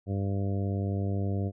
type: harmonic tone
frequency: 98.7 Hz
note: G2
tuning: 12 cents sharp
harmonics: 1 / 2 / 3 / 4 / 5 / 6 / 7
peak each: -28 / -34 / -38 / -40 / -42 / -44 / -45 dBFS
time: 0.06-1.52 s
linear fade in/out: 50 ms
effects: none